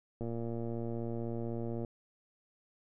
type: click train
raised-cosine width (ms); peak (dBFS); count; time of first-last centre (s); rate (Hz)
2; -26; 191; 0.21-1.848; 116
effects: none